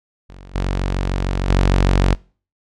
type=tone with level steps; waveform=sawtooth; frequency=46.53 Hz; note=F#1; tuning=10 cents sharp; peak=-33 / -14 / -8 dBFS; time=0.29-2.15 s; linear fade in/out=10 ms; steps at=0.54 / 1.48 s; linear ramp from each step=20 ms; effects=noise-tail reverb RT60 0.4 s tail -25 dB re dry + low-pass 6000 Hz 12 dB/octave